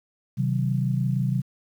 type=chord; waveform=sine; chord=C diminished; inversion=none; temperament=just; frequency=130.81 / 156.98 / 188.37 Hz; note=C3 / Eb3 / Gb3; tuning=0 / +16 / +31 cents; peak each=-23 / -29 / -27 dBFS; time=0.37-1.42 s; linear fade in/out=20 ms; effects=9-bit